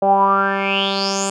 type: tone with low-pass filter sweep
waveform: 10% pulse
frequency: 196 Hz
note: G3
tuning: in tune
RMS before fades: -17 dBFS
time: 0.02-1.3 s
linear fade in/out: 5 ms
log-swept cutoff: 660 to 8100 Hz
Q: 8.7
effects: none